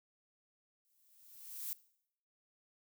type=noise with exponential growth; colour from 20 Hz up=violet; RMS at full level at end=-39 dBFS; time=0.85-1.73 s; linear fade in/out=0 ms; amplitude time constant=190 ms; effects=noise-tail reverb RT60 0.7 s tail -20 dB re dry